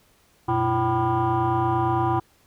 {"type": "tone with frequency modulation", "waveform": "sine", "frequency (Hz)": 554.4, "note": "C#5", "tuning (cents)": 0, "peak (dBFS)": -18, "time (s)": [0.48, 2.2], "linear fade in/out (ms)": 10, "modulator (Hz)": 216, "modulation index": 2.5, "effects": ["tanh soft clip ceiling -15 dBFS", "pink hiss -60 dBFS RMS until 2.46 s"]}